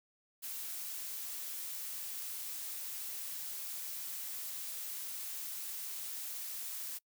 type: noise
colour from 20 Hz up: blue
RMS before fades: -42 dBFS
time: 0.42-6.99 s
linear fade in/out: 20 ms
effects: noise-tail reverb RT60 0.1 s tail -25 dB re dry